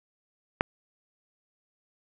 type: click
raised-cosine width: 0.5 ms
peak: -7 dBFS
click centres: 0.609 s
effects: none